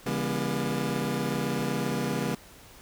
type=chord; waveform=25% pulse; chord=C# diminished seventh; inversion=none; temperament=just; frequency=138.59 / 166.31 / 199.57 / 239.5 Hz; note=C#3 / E3 / G3 / Bb3; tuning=0 / +16 / +31 / +47 cents; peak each=-29 / -31 / -29 / -28 dBFS; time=0.06-2.35 s; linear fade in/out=5 ms; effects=pink hiss -51 dBFS RMS until 2.81 s